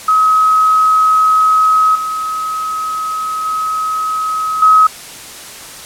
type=tone with level steps; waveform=sine; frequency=1274 Hz; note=D#6; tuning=41 cents sharp; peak=-7 / -16 / -14 / -4 dBFS; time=0.08-4.87 s; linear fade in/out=5 ms; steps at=1.95 / 3.45 / 4.62 s; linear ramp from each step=5 ms; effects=white hiss -31 dBFS RMS until 5.85 s + low-pass 11000 Hz 12 dB/octave